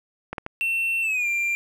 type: clicks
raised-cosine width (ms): 0.5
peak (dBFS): -15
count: 3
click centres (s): 0.33 / 0.382 / 0.464
type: tone with pitch glide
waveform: triangle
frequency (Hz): 2700 to 2378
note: E7 to D7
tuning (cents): +41 to +21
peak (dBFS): -20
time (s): 0.61-1.55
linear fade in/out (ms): 0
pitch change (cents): -220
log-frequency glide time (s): 1.02-1.27
effects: none